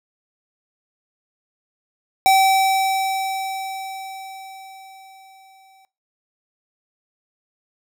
square tone with exponential decay, 770 Hz, G5, 31 cents flat, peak -11 dBFS, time 2.26-5.85 s, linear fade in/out 0 ms, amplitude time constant 780 ms, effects noise-tail reverb RT60 0.3 s tail -21 dB re dry

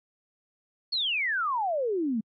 sine exponential sweep, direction down, 4465 to 207.5 Hz, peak -25 dBFS, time 0.92-2.21 s, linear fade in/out 10 ms, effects AAC 32 kbps

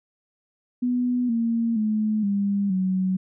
sine tone with pitch steps, 246.9 / 230.4 / 214.9 / 200.5 / 187.12 Hz, B3 / A#3 / A3 / G3 / F#3, 0 / -20 / -41 / +39 / +20 cents, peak -20 dBFS, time 0.82-3.17 s, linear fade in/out 10 ms, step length 470 ms, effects none

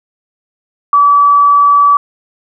sine tone, 1149 Hz, D6, 38 cents flat, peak -4 dBFS, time 0.93-1.97 s, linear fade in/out 2 ms, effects none

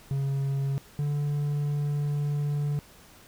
triangle tone pair in turn, 137.6 / 145.78 Hz, C#3 / D3, -12 / -12 cents, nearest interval minor second, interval 100 cents, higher second, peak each -23 / -23 dBFS, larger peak neither, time 0.11-0.78 / 0.99-2.79 s, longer second, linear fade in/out 0 ms, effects pink hiss -53 dBFS RMS until 3.27 s

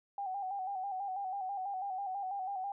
sine tone with vibrato, 774 Hz, G5, 22 cents flat, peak -35 dBFS, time 0.18-2.72 s, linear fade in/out 2 ms, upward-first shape square, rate 6.1 Hz, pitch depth 60 cents each way, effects none

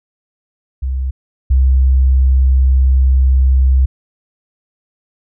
sine tone pair in turn, 65.41 / 65.41 Hz, C2 / C2, 0 / 0 cents, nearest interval unison, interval 0 cents, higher neither, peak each -15 / -7 dBFS, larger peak second, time 0.82-1.11 / 1.5-3.86 s, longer second, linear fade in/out 10 ms, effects none

